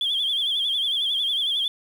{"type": "tone with vibrato", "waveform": "sine", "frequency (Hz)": 3322, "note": "G#7", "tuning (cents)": 0, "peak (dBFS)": -20, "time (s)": [0.01, 1.68], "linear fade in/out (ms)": 2, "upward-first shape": "sine", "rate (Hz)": 11, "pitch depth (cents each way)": 91, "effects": ["tanh soft clip ceiling -17 dBFS", "8-bit"]}